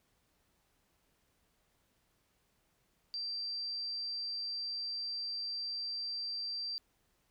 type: tone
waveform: sine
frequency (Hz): 4699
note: D8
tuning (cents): 0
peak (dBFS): -36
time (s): 3.14-6.78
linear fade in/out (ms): 0
effects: pink hiss -75 dBFS RMS until 7.3 s